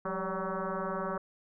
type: tone with frequency modulation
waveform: sine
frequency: 370 Hz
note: F#4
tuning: in tune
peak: -31 dBFS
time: 0.05-1.18 s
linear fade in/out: 5 ms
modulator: 190 Hz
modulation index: 5.5
effects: none